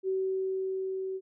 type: tone with level ramp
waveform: sine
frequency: 380 Hz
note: F#4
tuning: 46 cents sharp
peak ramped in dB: -26 to -32 dBFS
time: 0.03-1.21 s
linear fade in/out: 50 ms
effects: none